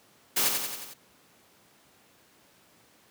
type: noise with echo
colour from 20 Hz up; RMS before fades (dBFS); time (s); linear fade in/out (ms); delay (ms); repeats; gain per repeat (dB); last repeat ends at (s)
white; -25; 0.36-0.49; 10; 90; 5; -4; 0.94
effects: pink hiss -60 dBFS RMS until 3.1 s + high-pass 150 Hz 12 dB/octave